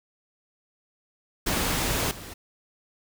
pink noise with level steps, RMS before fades -26 / -41 dBFS, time 1.46-2.34 s, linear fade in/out 10 ms, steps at 2.11 s, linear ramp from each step 2 ms, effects none

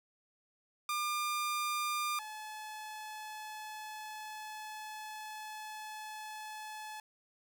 sawtooth tone pair in turn, 1200 / 859.1 Hz, D6 / A5, +37 / -42 cents, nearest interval tritone, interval 579 cents, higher first, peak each -29 / -39 dBFS, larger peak first, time 0.89-2.19 / 2.19-7 s, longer second, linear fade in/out 2 ms, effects none

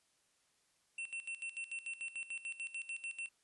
square tone with tremolo, 2700 Hz, E7, 41 cents sharp, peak -40 dBFS, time 0.98-3.29 s, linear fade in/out 5 ms, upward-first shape square, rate 6.8 Hz, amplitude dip 80%, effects white hiss -75 dBFS RMS until 3.43 s + resampled to 24000 Hz

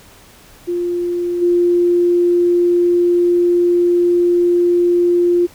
sine tone with level steps, 350 Hz, F4, 4 cents sharp, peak -16 / -10 dBFS, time 0.67-5.47 s, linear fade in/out 20 ms, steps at 1.41 s, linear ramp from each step 20 ms, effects pink hiss -44 dBFS RMS until 5.54 s

